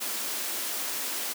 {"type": "high-pass noise", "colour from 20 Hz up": "white", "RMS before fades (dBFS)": -32, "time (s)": [0, 1.34], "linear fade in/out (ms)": 20, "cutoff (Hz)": 210, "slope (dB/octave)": 48, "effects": []}